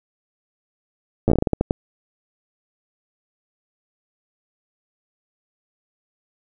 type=slowing click train; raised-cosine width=2 ms; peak=-4 dBFS; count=12; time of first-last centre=1.28-1.709 s; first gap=9 ms; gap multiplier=1.27; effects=none